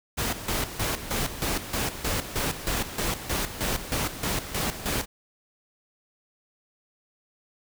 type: noise with tremolo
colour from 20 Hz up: pink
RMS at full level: -27 dBFS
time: 0.17-5.06 s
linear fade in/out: 20 ms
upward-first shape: square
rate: 3.2 Hz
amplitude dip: 70%
effects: none